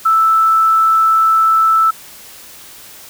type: tone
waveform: sine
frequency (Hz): 1318.5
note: E6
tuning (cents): 0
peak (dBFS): -8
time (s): 0.05-1.91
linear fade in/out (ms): 10
effects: white hiss -37 dBFS RMS until 3.09 s